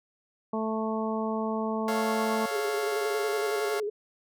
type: harmonic tone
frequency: 220 Hz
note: A3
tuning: in tune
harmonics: 1 / 2 / 3 / 4 / 5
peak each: -30 / -33 / -35 / -36 / -37 dBFS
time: 0.53-2.46 s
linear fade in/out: 5 ms
type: chord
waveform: 20% pulse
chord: A augmented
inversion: none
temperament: equal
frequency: 440 / 554.4 / 698.5 Hz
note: A4 / C#5 / E#5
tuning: 0 / 0 / 0 cents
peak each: -32 / -30 / -29 dBFS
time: 1.88-3.8 s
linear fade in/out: 2 ms
type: tone with vibrato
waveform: sine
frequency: 418.6 Hz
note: G#4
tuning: 14 cents sharp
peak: -28 dBFS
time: 2.51-3.9 s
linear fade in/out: 10 ms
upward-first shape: square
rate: 11 Hz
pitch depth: 44 cents each way
effects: none